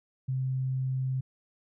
sine tone, 130.81 Hz, C3, in tune, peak -27 dBFS, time 0.28-1.21 s, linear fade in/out 10 ms, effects none

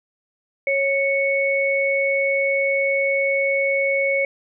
sine tone pair together, 550.1 / 2215 Hz, C#5 / C#7, -13 / -2 cents, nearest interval 2 octaves, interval 2411 cents, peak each -20 dBFS, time 0.67-4.25 s, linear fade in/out 2 ms, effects none

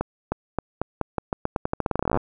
accelerating click train, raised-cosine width 1 ms, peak -9 dBFS, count 26, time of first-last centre 0.01-2.173 s, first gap 310 ms, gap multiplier 0.86, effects none

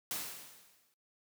white noise with exponential decay, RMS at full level -36 dBFS, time 0.11-0.94 s, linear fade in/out 1 ms, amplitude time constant 180 ms, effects noise-tail reverb RT60 0.3 s tail -26 dB re dry + high-pass 100 Hz 12 dB/octave

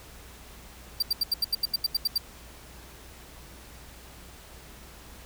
45% pulse tone bursts, 4699 Hz, D8, in tune, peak -21 dBFS, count 12, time 1-2.18 s, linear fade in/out 5 ms, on 25 ms, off 80 ms, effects added 60 Hz sine -50 dBFS peak until 5.25 s + pink hiss -49 dBFS RMS until 5.25 s

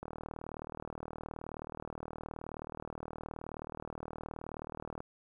click train, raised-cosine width 1 ms, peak -27 dBFS, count 195, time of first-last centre 0.03-5.004 s, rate 39 Hz, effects 11-bit

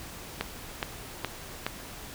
click train, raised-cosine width 0.3 ms, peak -12 dBFS, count 4, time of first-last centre 0.41-1.665 s, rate 2.39 Hz, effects pink hiss -43 dBFS RMS until 2.14 s

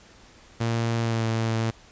sawtooth tone with pitch glide, 115.5 to 112.99 Hz, A#2 to A2, -16 to +46 cents, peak -19 dBFS, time 0.6-1.71 s, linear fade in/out 10 ms, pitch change -38 cents, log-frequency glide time 1.01-1.22 s, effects pink hiss -52 dBFS RMS until 1.91 s + resampled to 16000 Hz

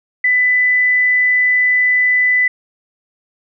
sine tone, 1996 Hz, B6, 18 cents sharp, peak -10 dBFS, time 0.24-2.48 s, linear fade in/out 5 ms, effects none

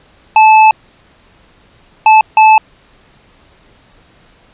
square tone bursts at uneven times, 871 Hz, A5, 18 cents flat, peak -3 dBFS, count 3, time 0.36-0.71 / 2.06-2.21 / 2.37-2.58 s, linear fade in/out 2 ms, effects pink hiss -47 dBFS RMS until 4.53 s + resampled to 8000 Hz

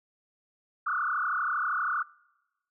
sine tone with frequency modulation, 1318.5 Hz, E6, in tune, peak -26 dBFS, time 0.86-2.03 s, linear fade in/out 10 ms, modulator 32.6 Hz, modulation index 5.3, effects noise-tail reverb RT60 1.0 s tail -24 dB re dry

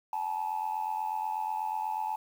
sine tone with amplitude modulation, 866 Hz, A5, 28 cents flat, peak -25 dBFS, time 0.13-2.16 s, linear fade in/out 2 ms, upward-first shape sine, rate 88.2 Hz, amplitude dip 85%, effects tanh soft clip ceiling -24 dBFS + 9-bit

